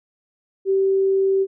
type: tone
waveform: sine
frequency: 387 Hz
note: G4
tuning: 22 cents flat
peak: -15 dBFS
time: 0.65-1.47 s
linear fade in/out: 50 ms
effects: none